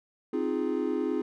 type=chord; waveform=triangle; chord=F minor seventh; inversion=second; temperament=equal; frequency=261.6 / 311.1 / 349.2 / 415.3 Hz; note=C4 / Eb4 / F4 / Ab4; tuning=0 / 0 / 0 / 0 cents; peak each=-30 dBFS; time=0.33-1.22 s; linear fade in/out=5 ms; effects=none